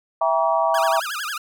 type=chord; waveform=sine; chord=E diminished seventh; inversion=none; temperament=just; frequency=659.3 / 791.1 / 949.3 / 1139.2 Hz; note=E5 / G5 / Bb5 / Db6; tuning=0 / +16 / +31 / +47 cents; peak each=-20 / -24 / -22 / -24 dBFS; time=0.21-1 s; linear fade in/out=5 ms
type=tone with vibrato; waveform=sawtooth; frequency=1422 Hz; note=F6; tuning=31 cents sharp; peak=-22 dBFS; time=0.74-1.38 s; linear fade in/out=5 ms; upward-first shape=sine; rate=11 Hz; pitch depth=300 cents each way
effects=none